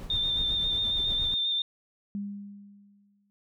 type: noise with tremolo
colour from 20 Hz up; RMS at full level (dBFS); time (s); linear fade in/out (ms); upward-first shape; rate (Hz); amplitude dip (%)
brown; -36; 0-1.34; 0; sine; 8.3; 45
type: tone with vibrato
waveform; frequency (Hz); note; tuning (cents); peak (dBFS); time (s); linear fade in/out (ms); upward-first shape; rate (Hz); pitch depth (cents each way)
sine; 3607; A7; +42; -25; 0.1-1.62; 2; square; 7.4; 19
type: tone with exponential decay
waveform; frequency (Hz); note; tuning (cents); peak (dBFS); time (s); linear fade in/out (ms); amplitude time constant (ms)
sine; 201.9; G#3; -49; -29; 2.15-3.3; 0; 250
effects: none